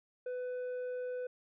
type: tone with tanh clipping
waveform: sine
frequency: 499.6 Hz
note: B4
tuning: 20 cents sharp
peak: -37 dBFS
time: 0.26-1.27 s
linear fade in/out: 5 ms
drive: 5 dB
effects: none